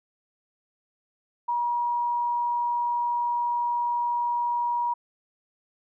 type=tone; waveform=sine; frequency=957 Hz; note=A#5; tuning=45 cents sharp; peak=-23 dBFS; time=1.48-4.94 s; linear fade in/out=10 ms; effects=none